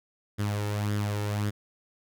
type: tone with flanger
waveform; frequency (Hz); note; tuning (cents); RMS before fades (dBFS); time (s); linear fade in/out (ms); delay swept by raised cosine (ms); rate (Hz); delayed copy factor
sawtooth; 103.6; G#2; -4; -29; 0.38-1.51; 20; 0.58 to 2.28; 1.8; +0.55
effects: none